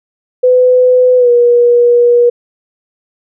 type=tone with pitch glide; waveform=sine; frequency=503 to 480.6 Hz; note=B4 to B4; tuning=+32 to -47 cents; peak=-4 dBFS; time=0.43-2.3 s; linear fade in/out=10 ms; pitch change=-79 cents; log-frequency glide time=1.17-1.3 s; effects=none